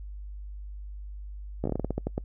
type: slowing click train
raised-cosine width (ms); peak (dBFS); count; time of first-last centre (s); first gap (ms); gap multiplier
2; -15; 12; 1.64-2.179; 15; 1.22
effects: noise-tail reverb RT60 0.1 s tail -26 dB re dry + added 50 Hz sine -37 dBFS peak until 2.24 s